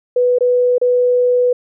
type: tone with dropouts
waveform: sine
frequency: 493.9 Hz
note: B4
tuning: in tune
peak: -10 dBFS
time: 0.16-1.53 s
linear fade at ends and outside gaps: 5 ms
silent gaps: 0.386-0.407 / 0.782-0.814 s
effects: none